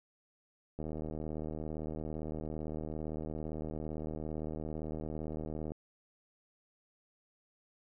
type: click train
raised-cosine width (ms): 2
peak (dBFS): -27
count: 384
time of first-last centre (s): 0.79-5.719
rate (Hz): 77.7
effects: none